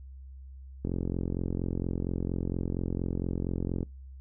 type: click train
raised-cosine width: 3 ms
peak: -18 dBFS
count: 133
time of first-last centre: 0.85-3.83 s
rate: 44.3 Hz
effects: noise-tail reverb RT60 0.2 s tail -25 dB re dry + added 66 Hz sine -43 dBFS peak until 4.2 s